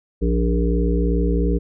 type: harmonic tone with a mistuned harmonic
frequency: 58.27 Hz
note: A#1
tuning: in tune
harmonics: 1 / 3 / 5 / 7 / 8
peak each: -18 / -23 / -25 / -26 / -27 dBFS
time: 0.21-1.59 s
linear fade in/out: 20 ms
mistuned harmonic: 7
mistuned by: -19 cents
effects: none